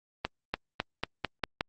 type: accelerating click train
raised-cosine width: 0.3 ms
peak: -12 dBFS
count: 7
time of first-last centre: 0.25-1.609 s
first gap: 290 ms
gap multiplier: 0.9
effects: Opus 32 kbps